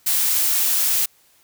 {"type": "noise", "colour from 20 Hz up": "blue", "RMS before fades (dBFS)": -19, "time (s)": [0.06, 1.06], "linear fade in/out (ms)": 10, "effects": ["white hiss -57 dBFS RMS until 1.43 s"]}